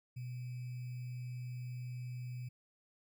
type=tone with sample-and-hold; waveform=sine; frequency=124.3 Hz; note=B2; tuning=12 cents sharp; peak=-40 dBFS; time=0.16-2.49 s; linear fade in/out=10 ms; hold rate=2450 Hz; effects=none